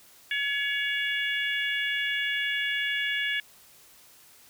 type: harmonic tone with a mistuned harmonic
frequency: 566 Hz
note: C#5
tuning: 36 cents sharp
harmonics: 3 / 4 / 5 / 6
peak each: -29 / -31 / -33 / -35 dBFS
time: 0.31-3.4 s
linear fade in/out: 2 ms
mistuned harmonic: 4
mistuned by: -15 cents
effects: white hiss -55 dBFS RMS until 4.49 s